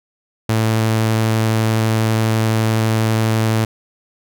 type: tone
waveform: sawtooth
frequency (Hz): 111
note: A2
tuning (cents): +16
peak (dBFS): -10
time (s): 0.49-3.65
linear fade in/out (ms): 5
effects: none